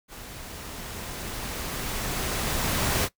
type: noise with level ramp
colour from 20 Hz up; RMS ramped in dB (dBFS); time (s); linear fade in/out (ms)
pink; -42 to -24; 0.08-3.09; 50
effects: noise-tail reverb RT60 0.1 s tail -18 dB re dry